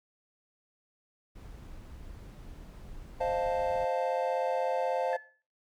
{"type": "noise", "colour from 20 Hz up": "brown", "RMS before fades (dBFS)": -46, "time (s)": [1.35, 3.85], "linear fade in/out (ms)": 10}
{"type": "chord", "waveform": "triangle", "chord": "F dominant seventh", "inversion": "second", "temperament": "equal", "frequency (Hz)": [523.3, 622.3, 698.5, 880], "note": ["C5", "Eb5", "F5", "A5"], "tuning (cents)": [0, 0, 0, 0], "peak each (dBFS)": [-29, -34, -31, -33], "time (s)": [3.2, 5.17], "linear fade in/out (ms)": 10}
{"type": "tone with exponential decay", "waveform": "sine", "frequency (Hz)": 1727, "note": "A6", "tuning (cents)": -33, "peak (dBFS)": -36, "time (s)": [5.13, 5.42], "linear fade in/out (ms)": 0, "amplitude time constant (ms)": 61}
{"effects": ["noise-tail reverb RT60 0.4 s tail -23 dB re dry"]}